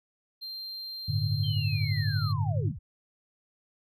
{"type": "tone", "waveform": "triangle", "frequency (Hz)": 4167, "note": "C8", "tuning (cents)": -8, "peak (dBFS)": -35, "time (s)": [0.41, 2.33], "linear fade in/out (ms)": 20}
{"type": "chord", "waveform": "sine", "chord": "G suspended second", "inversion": "none", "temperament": "equal", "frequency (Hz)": [98, 110, 146.83], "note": ["G2", "A2", "D3"], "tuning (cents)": [0, 0, 0], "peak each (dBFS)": [-30, -29, -30], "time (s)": [1.08, 2.72], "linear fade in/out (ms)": 10}
{"type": "linear sweep", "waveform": "sine", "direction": "down", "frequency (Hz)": [3211, 40.59], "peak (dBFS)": -37, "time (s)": [1.43, 2.79], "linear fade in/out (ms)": 10}
{"effects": []}